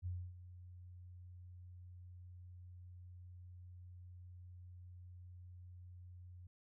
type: tone with ADSR envelope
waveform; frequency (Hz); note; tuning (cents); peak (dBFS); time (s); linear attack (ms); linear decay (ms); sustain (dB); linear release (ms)
sine; 89.5; F2; +43; -38; 0.02-6.47; 42; 270; -14; 4
effects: none